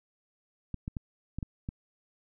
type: clicks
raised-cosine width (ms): 5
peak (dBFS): -22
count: 6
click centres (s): 0.743 / 0.879 / 0.968 / 1.386 / 1.428 / 1.689
effects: none